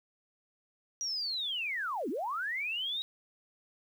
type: linear two-way sweep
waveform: sine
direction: down then up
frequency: 5820 to 225 to 3843 Hz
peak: -32 dBFS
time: 1.01-3.02 s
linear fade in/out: 0 ms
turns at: 2.09 s
effects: 10-bit